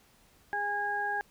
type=harmonic tone; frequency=409.4 Hz; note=G#4; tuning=25 cents flat; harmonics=1 / 2 / 4; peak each=-41 / -32 / -32 dBFS; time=0.53-1.21 s; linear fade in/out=0 ms; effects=pink hiss -63 dBFS RMS until 1.3 s